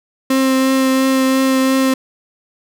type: tone with vibrato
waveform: 35% pulse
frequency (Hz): 264.2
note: C4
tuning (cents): +17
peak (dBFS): -10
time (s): 0.3-1.94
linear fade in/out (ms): 5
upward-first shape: triangle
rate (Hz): 2.9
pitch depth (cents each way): 12
effects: none